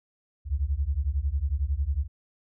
sine beating tone pair, 65.1 / 76.1 Hz, C2 / D#2, -8 / -38 cents, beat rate 11 Hz, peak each -27 dBFS, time 0.45-2.08 s, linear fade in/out 50 ms, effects none

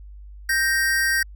square tone pair together, 1568 / 1864.7 Hz, G6 / A#6, 0 / 0 cents, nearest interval minor third, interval 300 cents, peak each -22 dBFS, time 0.49-1.23 s, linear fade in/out 5 ms, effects added 50 Hz sine -38 dBFS peak until 1.35 s

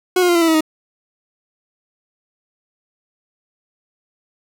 40% pulse tone with pitch steps, 365.9 / 356.5 / 347.4 / 338.5 / 329.8 / 321.3 / 313.1 Hz, F#4 / F4 / F4 / E4 / E4 / E4 / D#4, -19 / +36 / -9 / +46 / +1 / -44 / +11 cents, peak -11 dBFS, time 0.16-0.608 s, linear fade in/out 5 ms, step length 64 ms, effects none

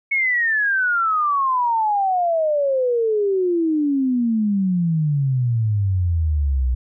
sine exponential sweep, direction down, 2217 to 60.6 Hz, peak -16 dBFS, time 0.11-6.75 s, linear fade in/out 10 ms, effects none

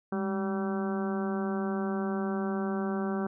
harmonic tone with a mistuned harmonic, 192.4 Hz, G3, 32 cents flat, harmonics 1 / 2 / 3 / 4 / 5 / 6 / 7 / 8, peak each -30 / -34 / -41 / -40 / -45 / -43 / -44 / -45 dBFS, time 0.12-3.27 s, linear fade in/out 5 ms, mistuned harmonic 1, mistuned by +79 cents, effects none

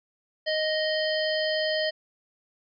harmonic tone, 622.3 Hz, D#5, in tune, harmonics 1 / 3 / 5 / 7 / 8, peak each -26 / -31 / -33 / -34 / -35 dBFS, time 0.46-1.91 s, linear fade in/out 20 ms, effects none

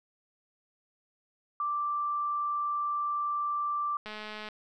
sine tone, 1174.7 Hz, D6, in tune, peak -28 dBFS, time 1.6-3.97 s, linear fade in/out 2 ms
click train, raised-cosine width 0.3 ms, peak -25 dBFS, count 92, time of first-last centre 4.06-4.487 s, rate 213 Hz
effects none

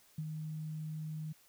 sine tone with ADSR envelope, 155.56 Hz, D#3, in tune, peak -34 dBFS, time 0.18-1.33 s, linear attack 6 ms, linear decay 48 ms, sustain -4 dB, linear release 13 ms, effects white hiss -65 dBFS RMS until 1.48 s

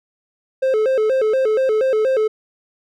triangle tone with vibrato, 477.3 Hz, A#4, 41 cents sharp, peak -12 dBFS, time 0.62-2.28 s, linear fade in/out 10 ms, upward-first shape square, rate 4.2 Hz, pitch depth 170 cents each way, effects none

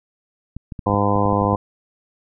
clicks, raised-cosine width 5 ms, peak -18 dBFS, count 11, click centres 0.566 / 0.722 / 0.792 / 0.899 / 0.94 / 1.16 / 1.258 / 1.329 / 1.417 / 1.45 / 1.531 s
harmonic tone, 101.6 Hz, G#2, 38 cents flat, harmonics 1 / 2 / 3 / 4 / 5 / 6 / 7 / 8 / 9 / 10, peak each -22 / -23 / -25 / -28 / -23 / -30 / -26 / -27 / -26 / -23 dBFS, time 0.86-1.56 s, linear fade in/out 5 ms
effects none

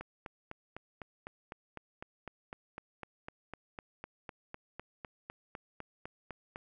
click train, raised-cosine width 0.5 ms, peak -27 dBFS, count 27, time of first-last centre 0.01-6.559 s, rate 3.97 Hz, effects none

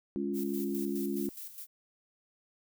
sine chord, Db major, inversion second, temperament equal with one note detuned, 207.7 / 279.9 / 349.2 Hz, Ab3 / Db4 / F4, 0 / +17 / 0 cents, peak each -35 dBFS, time 0.16-1.29 s, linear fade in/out 0 ms
violet noise with tremolo, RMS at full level -43 dBFS, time 0.33-1.67 s, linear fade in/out 50 ms, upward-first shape square, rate 4.8 Hz, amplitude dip 60%
effects none

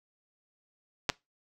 clicks, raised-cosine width 0.2 ms, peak -9 dBFS, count 2, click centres 1.092 / 1.099 s, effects noise-tail reverb RT60 0.2 s tail -22 dB re dry

